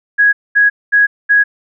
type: tone bursts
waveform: sine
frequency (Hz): 1661.2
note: G#6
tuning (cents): 0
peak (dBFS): -6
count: 4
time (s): 0.18-1.44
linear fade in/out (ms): 20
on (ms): 150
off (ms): 220
effects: none